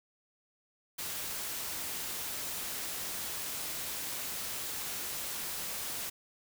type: noise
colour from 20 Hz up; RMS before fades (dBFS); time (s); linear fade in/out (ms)
white; -38; 0.98-6.1; 10
effects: none